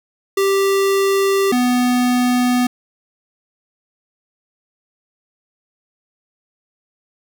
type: tone pair in turn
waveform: square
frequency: 392 / 247.6 Hz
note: G4 / B3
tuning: 0 / +5 cents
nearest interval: minor sixth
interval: 795 cents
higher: first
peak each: -14 dBFS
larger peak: neither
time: 0.37-1.52 / 1.52-2.67 s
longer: neither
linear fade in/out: 5 ms
effects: none